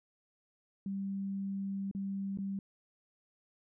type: tone with dropouts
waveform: sine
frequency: 196 Hz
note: G3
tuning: in tune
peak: -34 dBFS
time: 0.86-2.59 s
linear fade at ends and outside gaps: 2 ms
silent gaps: 1.913-1.949 / 2.374-2.386 s
effects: none